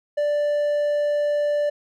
triangle tone, 587.3 Hz, D5, in tune, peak -17 dBFS, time 0.17-1.7 s, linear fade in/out 10 ms, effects none

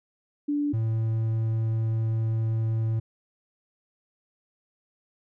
sine / triangle tone pair in turn, 291.3 / 111.86 Hz, D4 / A2, -14 / +29 cents, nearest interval octave + perfect fourth, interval 1657 cents, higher first, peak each -23 / -21 dBFS, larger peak second, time 0.48-0.73 / 0.73-3 s, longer second, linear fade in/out 10 ms, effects none

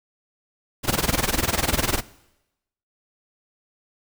pink noise with tremolo, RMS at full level -19 dBFS, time 0.83-2.02 s, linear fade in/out 50 ms, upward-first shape sine, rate 20 Hz, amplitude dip 90%, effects noise-tail reverb RT60 0.9 s tail -20 dB re dry

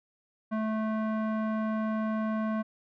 square tone with low-pass filter, 218.3 Hz, A3, 13 cents flat, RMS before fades -30 dBFS, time 0.51-2.63 s, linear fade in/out 20 ms, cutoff 1300 Hz, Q 1.5, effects none

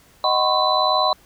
sine tone cluster, 620 / 748 / 1011 / 1092 / 3997 Hz, D#5 / F#5 / B5 / C#6 / B7, -6 / +19 / +40 / -26 / +20 cents, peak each -22 dBFS, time 0.24-1.13 s, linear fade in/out 2 ms, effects pink hiss -53 dBFS RMS until 1.25 s

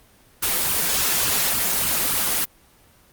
white noise with flanger, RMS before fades -21 dBFS, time 0.42-2.45 s, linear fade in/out 10 ms, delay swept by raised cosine 0.65 to 5.85 ms, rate 3.5 Hz, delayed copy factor +0.8, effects pink hiss -54 dBFS RMS until 3.12 s + Opus 24 kbps

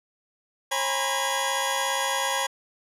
25% pulse tone cluster, 541 / 816 / 947 / 1004 / 3351 Hz, C#5 / G#5 / A#5 / B5 / G#7, -42 / -31 / +27 / +28 / +15 cents, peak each -27 dBFS, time 0.71-2.47 s, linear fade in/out 10 ms, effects resampled to 32000 Hz

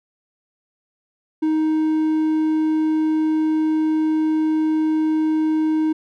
triangle tone with hard clipping, 312.9 Hz, D#4, 10 cents sharp, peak -17 dBFS, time 1.42-5.93 s, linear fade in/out 10 ms, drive 6 dB, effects none

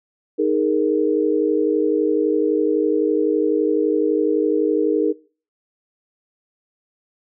sine chord, D# suspended fourth, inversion none, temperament just, 311.1 / 414.8 / 466.7 Hz, D#4 / G#4 / A#4, 0 / -2 / +2 cents, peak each -20 dBFS, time 0.38-5.13 s, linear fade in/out 20 ms, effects noise-tail reverb RT60 0.4 s tail -22 dB re dry

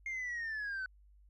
sine linear sweep, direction down, 2134 to 1497 Hz, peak -34 dBFS, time 0.06-0.86 s, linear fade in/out 2 ms, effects tanh soft clip ceiling -35 dBFS + added 50 Hz sine -59 dBFS peak until 1.29 s

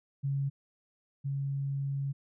sine tone pair in turn, 138.59 / 138.59 Hz, C#3 / C#3, 0 / 0 cents, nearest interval unison, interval 0 cents, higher neither, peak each -28 / -30 dBFS, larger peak first, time 0.23-0.5 / 1.24-2.13 s, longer second, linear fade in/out 20 ms, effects none

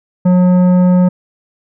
sine tone with tanh clipping, 180.8 Hz, F#3, 40 cents flat, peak -8 dBFS, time 0.25-1.09 s, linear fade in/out 10 ms, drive 11 dB, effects none

